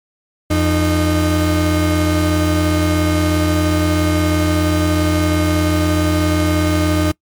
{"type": "tone pair together", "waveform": "35% pulse", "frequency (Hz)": [85.91, 306.7], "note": ["F2", "D#4"], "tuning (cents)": [-28, -25], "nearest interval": "octave + minor seventh", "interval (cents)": 2203, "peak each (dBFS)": -14, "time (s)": [0.5, 7.12], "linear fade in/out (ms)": 10, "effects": ["noise-tail reverb RT60 0.1 s tail -23 dB re dry", "MP3 96 kbps"]}